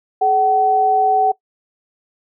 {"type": "tone pair together", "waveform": "sine", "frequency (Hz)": [425.4, 758], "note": ["G#4", "F#5"], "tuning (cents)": [42, 42], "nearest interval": "minor seventh", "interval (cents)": 1000, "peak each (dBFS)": [-20, -12], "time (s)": [0.21, 1.32], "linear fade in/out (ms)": 10, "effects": ["noise-tail reverb RT60 0.1 s tail -20 dB re dry"]}